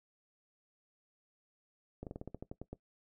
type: slowing click train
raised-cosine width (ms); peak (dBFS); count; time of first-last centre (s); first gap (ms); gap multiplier
2; -29; 11; 2.03-2.73; 38; 1.13
effects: noise-tail reverb RT60 0.1 s tail -18 dB re dry